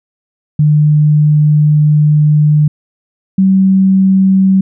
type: tone pair in turn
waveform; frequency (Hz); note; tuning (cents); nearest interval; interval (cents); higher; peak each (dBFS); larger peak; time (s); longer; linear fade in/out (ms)
sine; 150.4 / 191.07; D3 / G3; +42 / -44; major third; 414; second; -5; neither; 0.59-2.68 / 3.38-4.61; first; 5
effects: none